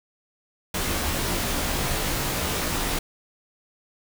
pink noise with comb filter, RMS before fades -26 dBFS, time 0.74-2.99 s, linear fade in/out 5 ms, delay 19 ms, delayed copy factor -1, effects none

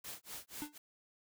white noise with tremolo, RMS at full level -45 dBFS, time 0.04-0.78 s, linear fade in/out 5 ms, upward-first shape sine, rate 4.1 Hz, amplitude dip 100%
square tone with exponential decay, 297.2 Hz, D4, 21 cents sharp, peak -37 dBFS, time 0.62-0.76 s, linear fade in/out 0 ms, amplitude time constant 30 ms
effects none

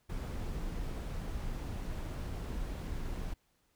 brown noise, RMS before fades -38 dBFS, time 0.09-3.34 s, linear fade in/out 10 ms, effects pink hiss -74 dBFS RMS until 3.75 s

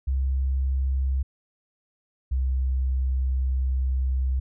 sine tone pair in turn, 66.4 / 65 Hz, C2 / C2, +26 / -11 cents, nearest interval unison, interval 37 cents, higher first, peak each -21 dBFS, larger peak neither, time 0.07-1.23 / 2.31-4.4 s, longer second, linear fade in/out 10 ms, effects none

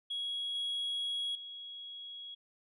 sine tone with level steps, 3322 Hz, G#7, in tune, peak -33 / -31 / -43 dBFS, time 0.1-2.35 s, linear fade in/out 10 ms, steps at 0.55 / 1.35 s, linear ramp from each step 2 ms, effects tanh soft clip ceiling -31 dBFS

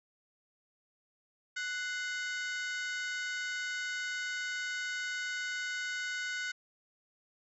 harmonic tone with a mistuned harmonic, 742 Hz, F#5, 5 cents sharp, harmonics 2 / 3 / 4 / 5 / 6 / 7 / 8 / 9 / 10, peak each -36 / -41 / -46 / -48 / -48 / -52 / -53 / -50 / -54 dBFS, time 1.56-6.52 s, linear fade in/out 10 ms, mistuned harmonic 3, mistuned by -110 cents, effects none

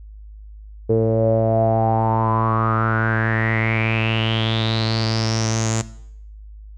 sawtooth tone with low-pass filter sweep, 111.9 Hz, A2, 30 cents sharp, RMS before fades -19 dBFS, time 0.89-5.82 s, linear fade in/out 10 ms, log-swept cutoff 450 to 7200 Hz, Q 8.5, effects noise-tail reverb RT60 0.7 s tail -17 dB re dry + added 52 Hz sine -36 dBFS peak until 6.77 s

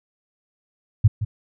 sine tone with echo, 106.4 Hz, G#2, 42 cents sharp, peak -8 dBFS, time 1.04-1.08 s, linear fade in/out 10 ms, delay 170 ms, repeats 1, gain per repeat -12 dB, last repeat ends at 1.25 s, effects none

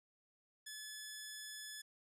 10% pulse tone, 1720 Hz, A6, 40 cents flat, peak -38 dBFS, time 0.66-1.82 s, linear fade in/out 10 ms, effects resampled to 32000 Hz

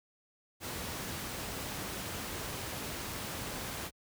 pink noise, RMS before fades -39 dBFS, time 0.6-3.91 s, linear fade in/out 50 ms, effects high-pass 60 Hz 12 dB/octave

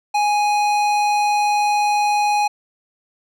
sine tone with tanh clipping, 830.6 Hz, G#5, in tune, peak -17 dBFS, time 0.14-2.48 s, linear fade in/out 10 ms, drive 17 dB, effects none

